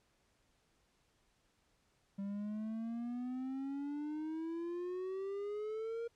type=exponential sweep; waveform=triangle; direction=up; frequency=196 to 469.9 Hz; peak=-36 dBFS; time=2.18-6.08 s; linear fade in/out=10 ms; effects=pink hiss -75 dBFS RMS until 6.15 s + low-pass 9000 Hz 12 dB/octave